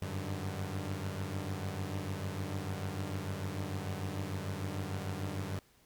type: tone cluster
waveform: sawtooth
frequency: 93.3 / 100 / 149.1 Hz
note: F#2 / G2 / D3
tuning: +15 / +35 / +27 cents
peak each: -35 / -36 / -39 dBFS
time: 0.02-5.59 s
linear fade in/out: 0 ms
effects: pink hiss -66 dBFS RMS until 5.85 s